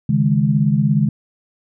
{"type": "chord", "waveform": "sine", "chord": "C# suspended second", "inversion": "none", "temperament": "equal", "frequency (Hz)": [138.59, 155.56, 207.7], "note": ["C#3", "D#3", "G#3"], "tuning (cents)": [0, 0, 0], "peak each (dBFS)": -17, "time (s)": [0.09, 1.09], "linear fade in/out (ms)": 5, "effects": []}